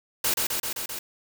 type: noise with echo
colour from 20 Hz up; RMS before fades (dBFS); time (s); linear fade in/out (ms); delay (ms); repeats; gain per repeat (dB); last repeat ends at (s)
white; -24; 0.24-0.34; 5; 130; 5; -2; 0.99
effects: none